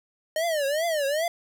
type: tone with vibrato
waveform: square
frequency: 612 Hz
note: D#5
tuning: 29 cents flat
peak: -24 dBFS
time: 0.36-1.28 s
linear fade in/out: 2 ms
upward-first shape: triangle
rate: 2.5 Hz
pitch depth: 220 cents each way
effects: none